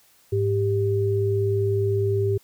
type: tone pair together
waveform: sine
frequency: 104.4 / 394.2 Hz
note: G#2 / G4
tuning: +10 / +10 cents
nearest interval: octave + major seventh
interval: 2300 cents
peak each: -22 dBFS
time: 0.32-2.38 s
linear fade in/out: 10 ms
effects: white hiss -58 dBFS RMS until 2.43 s